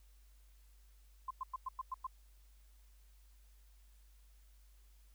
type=tone bursts; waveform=sine; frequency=1043 Hz; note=C6; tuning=6 cents flat; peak=-37 dBFS; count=7; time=1.28-2.069 s; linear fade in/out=5 ms; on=27 ms; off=100 ms; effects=added 50 Hz sine -60 dBFS peak until 5.14 s + white hiss -73 dBFS RMS until 5.14 s